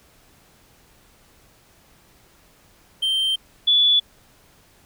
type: tone pair in turn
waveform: triangle / sine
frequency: 3136 / 3442 Hz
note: G7 / A7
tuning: 0 / -39 cents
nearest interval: major second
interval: 161 cents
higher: second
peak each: -17 / -13 dBFS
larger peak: second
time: 3.02-3.36 / 3.67-4 s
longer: first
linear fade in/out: 10 ms
effects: pink hiss -55 dBFS RMS until 4.85 s